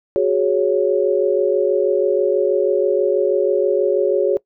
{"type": "chord", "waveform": "sine", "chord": "F# suspended second", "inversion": "none", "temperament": "just", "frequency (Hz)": [370, 416.2, 555], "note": ["F#4", "G#4", "C#5"], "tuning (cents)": [0, 4, 2], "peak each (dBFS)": -18, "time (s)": [0.16, 4.37], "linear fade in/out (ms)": 0, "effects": ["noise-tail reverb RT60 0.1 s tail -22 dB re dry"]}